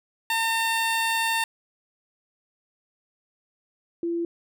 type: tone pair in turn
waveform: 15% pulse / sine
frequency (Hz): 906 / 339.4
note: A#5 / F4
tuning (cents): -50 / -49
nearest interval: octave + perfect fourth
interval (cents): 1699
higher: first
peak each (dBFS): -16 / -24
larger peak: first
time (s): 0.3-1.44 / 4.03-4.25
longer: first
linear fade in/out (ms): 2
effects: none